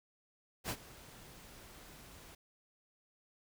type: noise with ADSR envelope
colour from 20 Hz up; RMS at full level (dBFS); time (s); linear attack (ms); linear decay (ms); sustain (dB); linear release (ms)
pink; -36; 0.64-2.35; 57; 63; -19; 4
effects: none